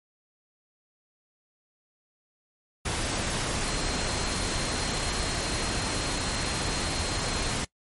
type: tone in noise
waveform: sine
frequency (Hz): 4194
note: C8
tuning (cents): +3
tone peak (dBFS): -37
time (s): 3.66-7.54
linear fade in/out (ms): 10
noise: pink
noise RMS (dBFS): -29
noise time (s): 2.85-7.65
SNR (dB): -11
effects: noise-tail reverb RT60 0.1 s tail -22 dB re dry + MP3 48 kbps